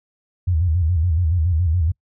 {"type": "tone with vibrato", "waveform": "sine", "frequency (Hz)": 84, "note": "E2", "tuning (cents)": 33, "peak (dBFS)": -15, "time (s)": [0.47, 1.92], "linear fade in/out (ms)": 10, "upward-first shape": "square", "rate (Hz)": 7.1, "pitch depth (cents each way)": 120, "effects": ["noise-tail reverb RT60 0.1 s tail -26 dB re dry"]}